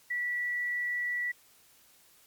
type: tone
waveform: sine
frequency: 1951 Hz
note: B6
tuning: 22 cents flat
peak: -29 dBFS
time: 0.1-1.32 s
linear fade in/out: 10 ms
effects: white hiss -61 dBFS RMS until 2.26 s + MP3 96 kbps